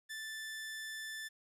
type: tone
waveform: sawtooth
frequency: 1760 Hz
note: A6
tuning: in tune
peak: -38 dBFS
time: 0.09-1.29 s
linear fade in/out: 20 ms
effects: resampled to 32000 Hz + 12-bit